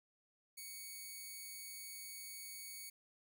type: tone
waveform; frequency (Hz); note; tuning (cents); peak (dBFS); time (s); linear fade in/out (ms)
5% pulse; 2234; C#7; +13; -38; 0.57-2.9; 10
effects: none